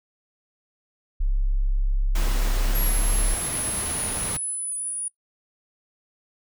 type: tone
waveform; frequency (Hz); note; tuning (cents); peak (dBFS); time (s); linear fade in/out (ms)
sine; 33.83; C#1; -41; -19; 1.2-3.35; 10
type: noise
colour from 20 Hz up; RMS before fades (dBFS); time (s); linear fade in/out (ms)
pink; -32; 2.15-4.37; 5
type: exponential sweep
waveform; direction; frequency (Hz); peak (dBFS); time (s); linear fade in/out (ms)
sine; down; 11370 to 9670; -26; 2.75-5.08; 2
effects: noise-tail reverb RT60 0.1 s tail -17 dB re dry